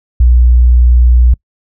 sine tone, 60.7 Hz, B1, 29 cents flat, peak -3 dBFS, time 0.2-1.34 s, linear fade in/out 5 ms, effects noise-tail reverb RT60 0.1 s tail -25 dB re dry

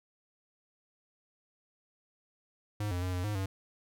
square tone with pitch steps, 104.6 / 89 / 91.5 / 89.9 / 104.9 / 96 Hz, G#2 / F2 / F#2 / F#2 / G#2 / G2, +13 / +33 / -19 / -49 / +18 / -36 cents, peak -32 dBFS, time 2.8-3.46 s, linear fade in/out 5 ms, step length 110 ms, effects none

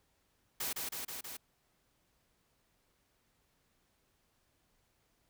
white noise with echo, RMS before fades -37 dBFS, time 0.6-0.73 s, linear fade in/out 5 ms, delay 160 ms, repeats 4, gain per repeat -2 dB, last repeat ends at 1.37 s, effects pink hiss -75 dBFS RMS until 5.29 s

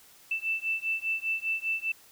sine beating tone pair, 2653 / 2658 Hz, E7 / E7, +10 / +14 cents, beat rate 5 Hz, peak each -31 dBFS, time 0.31-1.92 s, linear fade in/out 5 ms, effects white hiss -56 dBFS RMS until 2.11 s

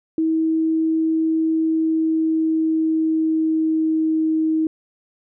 sine tone with pitch glide, 320.9 to 316.8 Hz, E4 to D#4, -46 to +31 cents, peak -16 dBFS, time 0.18-4.67 s, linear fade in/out 2 ms, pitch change -23 cents, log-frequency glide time 1.58-4.29 s, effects none

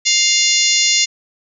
harmonic tone with a mistuned harmonic, 701 Hz, F5, 6 cents sharp, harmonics 3 / 4 / 5 / 6 / 7 / 8 / 9 / 10, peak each -20 / -20 / -20 / -20 / -20 / -20 / -20 / -20 dBFS, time 0.05-1.06 s, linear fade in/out 20 ms, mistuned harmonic 9, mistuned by +34 cents, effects none

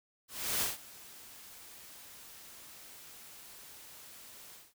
white noise with ADSR envelope, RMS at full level -31 dBFS, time 0.28-4.74 s, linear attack 330 ms, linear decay 160 ms, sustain -21 dB, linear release 200 ms, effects none

